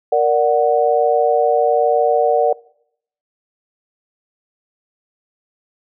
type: chord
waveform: sine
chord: Bb augmented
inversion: none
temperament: equal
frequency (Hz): 466.2 / 587.3 / 740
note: Bb4 / D5 / F#5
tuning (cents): 0 / 0 / 0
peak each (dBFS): -16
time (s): 0.12-2.53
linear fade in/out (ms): 5
effects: noise-tail reverb RT60 0.7 s tail -23 dB re dry